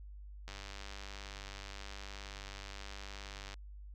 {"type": "click train", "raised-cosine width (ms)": 0.2, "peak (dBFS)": -29, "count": 304, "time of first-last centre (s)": [0.48, 3.541], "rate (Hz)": 99, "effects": ["added 50 Hz sine -47 dBFS peak until 3.94 s"]}